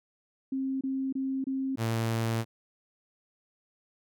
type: tone bursts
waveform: sine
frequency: 266.7 Hz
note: C4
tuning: 33 cents sharp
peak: -28 dBFS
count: 4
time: 0.52-1.758 s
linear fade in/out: 5 ms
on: 290 ms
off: 26 ms
type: tone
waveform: sawtooth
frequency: 113.8 Hz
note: A#2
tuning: 41 cents flat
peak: -23 dBFS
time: 1.77-2.45 s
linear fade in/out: 50 ms
effects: none